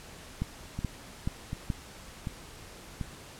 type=two click trains; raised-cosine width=5 ms; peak=-17 / -21 dBFS; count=4 / 4; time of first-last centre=0.42-1.702 / 0.79-3.012 s; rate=2.34 / 1.35 Hz; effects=pink hiss -48 dBFS RMS until 3.39 s + low-pass 11000 Hz 12 dB/octave